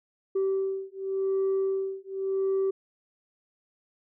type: beating tone pair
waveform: sine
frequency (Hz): 385.8 / 386.69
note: G4 / G4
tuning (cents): -28 / -24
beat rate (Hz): 0.89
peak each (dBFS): -27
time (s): 0.35-2.71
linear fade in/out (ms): 10
effects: tanh soft clip ceiling -21 dBFS